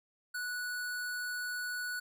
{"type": "tone", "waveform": "square", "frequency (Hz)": 1474, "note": "F#6", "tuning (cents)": -7, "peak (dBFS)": -36, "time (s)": [0.34, 2], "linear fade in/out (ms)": 10, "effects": []}